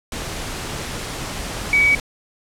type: tone in noise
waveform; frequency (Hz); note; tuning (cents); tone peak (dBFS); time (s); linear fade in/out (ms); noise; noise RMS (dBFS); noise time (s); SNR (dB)
sine; 2270; C#7; +41; -12; 1.73-1.95; 2; pink; -28; 0.12-2; +13
effects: low-pass 10000 Hz 12 dB/octave